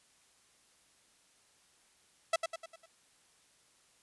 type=tone with echo; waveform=sawtooth; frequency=659.3 Hz; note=E5; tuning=in tune; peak=-22 dBFS; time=2.33-2.36 s; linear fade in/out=5 ms; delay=100 ms; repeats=5; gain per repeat=-6 dB; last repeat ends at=2.86 s; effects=white hiss -67 dBFS RMS until 4.02 s + resampled to 24000 Hz